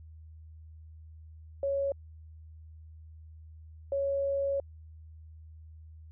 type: tone bursts at uneven times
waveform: sine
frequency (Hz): 554.4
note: C#5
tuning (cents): 0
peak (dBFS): -27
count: 2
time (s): 1.63-1.92 / 3.92-4.6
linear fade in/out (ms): 2
effects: added 79 Hz sine -47 dBFS peak until 6.11 s